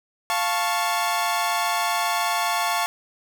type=chord; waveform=sawtooth; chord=F augmented; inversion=none; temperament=equal with one note detuned; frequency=698.5 / 880 / 1104.9 Hz; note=F5 / A5 / C#6; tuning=0 / 0 / -6 cents; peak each=-22 dBFS; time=0.3-2.86 s; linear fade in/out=0 ms; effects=none